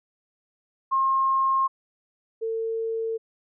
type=tone pair in turn; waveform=sine; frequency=1070 / 449.9 Hz; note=C6 / A4; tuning=+38 / +39 cents; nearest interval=octave + minor third; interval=1499 cents; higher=first; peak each=-19 / -25 dBFS; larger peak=first; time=0.91-1.68 / 2.41-3.18 s; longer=neither; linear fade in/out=20 ms; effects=none